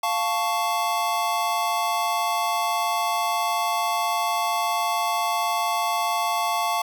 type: chord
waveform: square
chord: F augmented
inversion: none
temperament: equal with one note detuned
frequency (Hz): 698.5 / 880 / 1113.9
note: F5 / A5 / C#6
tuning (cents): 0 / 0 / +8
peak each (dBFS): -27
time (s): 0.03-6.82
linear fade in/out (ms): 5
effects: none